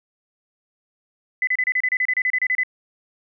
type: tone bursts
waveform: sine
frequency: 2011 Hz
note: B6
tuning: 31 cents sharp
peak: -17 dBFS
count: 15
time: 1.42-2.634 s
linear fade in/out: 2 ms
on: 52 ms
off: 31 ms
effects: none

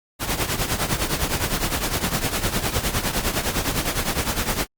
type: noise with tremolo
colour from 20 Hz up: pink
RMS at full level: -20 dBFS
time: 0.19-4.67 s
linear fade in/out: 50 ms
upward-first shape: triangle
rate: 9.8 Hz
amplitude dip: 80%
effects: Opus 48 kbps

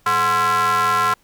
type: ring-modulated tone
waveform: square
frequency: 155.3 Hz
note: D#3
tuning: 3 cents flat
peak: -13 dBFS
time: 0.06-1.14 s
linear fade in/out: 5 ms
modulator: 1200 Hz
effects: pink hiss -58 dBFS RMS until 1.23 s

